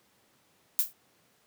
violet noise with exponential decay, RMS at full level -21 dBFS, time 0.79-0.93 s, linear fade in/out 0 ms, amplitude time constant 30 ms, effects pink hiss -66 dBFS RMS until 1.46 s + high-pass 150 Hz 12 dB/octave

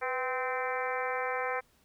harmonic tone with a mistuned harmonic, 258.6 Hz, C4, 20 cents flat, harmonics 2 / 3 / 4 / 5 / 6 / 7 / 8 / 9, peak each -35 / -37 / -38 / -39 / -40 / -40 / -41 / -42 dBFS, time 0.01-1.61 s, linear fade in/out 20 ms, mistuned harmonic 2, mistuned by -54 cents, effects pink hiss -67 dBFS RMS until 1.84 s

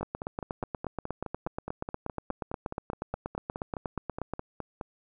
two click trains, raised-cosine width 1 ms, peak -18 / -21 dBFS, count 37 / 24, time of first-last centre 0.03-4.336 / 0.01-4.812 s, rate 8.36 / 4.79 Hz, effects none

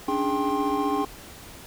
triangle tone cluster, 281.8 / 297 / 412.5 / 786 / 1063 Hz, C#4 / D4 / G#4 / G5 / C6, +29 / +20 / -12 / +4 / +27 cents, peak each -27 dBFS, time 0.08-1.05 s, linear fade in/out 5 ms, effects pink hiss -44 dBFS RMS until 1.66 s

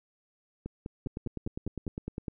two click trains, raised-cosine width 3 ms, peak -22 / -24 dBFS, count 13 / 7, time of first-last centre 1.07-2.282 / 0.66-1.867 s, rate 9.9 / 4.97 Hz, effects none

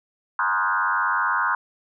sine tone with frequency modulation, 1244.5 Hz, D#6, in tune, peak -19 dBFS, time 0.39-1.55 s, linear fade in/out 2 ms, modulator 95.5 Hz, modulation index 3.4, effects none

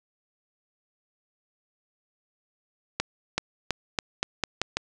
accelerating click train, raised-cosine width 0.2 ms, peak -7 dBFS, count 8, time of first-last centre 3-4.77 s, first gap 380 ms, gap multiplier 0.86, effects resampled to 22050 Hz + 7-bit

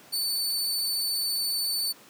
sawtooth tone, 4507 Hz, C#8, 28 cents sharp, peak -23 dBFS, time 0.12-1.93 s, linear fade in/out 20 ms, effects pink hiss -52 dBFS RMS until 2.09 s + high-pass 200 Hz 12 dB/octave

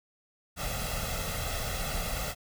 pink noise with comb filter, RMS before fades -33 dBFS, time 0.56-2.35 s, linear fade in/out 50 ms, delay 1.5 ms, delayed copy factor +0.75, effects none

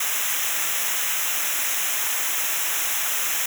white noise with comb filter, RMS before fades -24 dBFS, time 0-3.46 s, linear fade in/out 5 ms, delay 0.22 ms, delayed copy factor -0.9, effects none

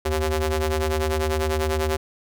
sawtooth ring-modulated tone, 156.7 Hz, D#3, 13 cents sharp, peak -14 dBFS, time 0.05-1.97 s, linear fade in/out 10 ms, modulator 230 Hz, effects none

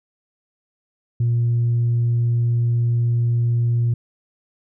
sine tone, 118.4 Hz, A#2, 27 cents sharp, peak -14 dBFS, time 1.2-3.94 s, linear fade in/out 5 ms, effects tanh soft clip ceiling -13 dBFS

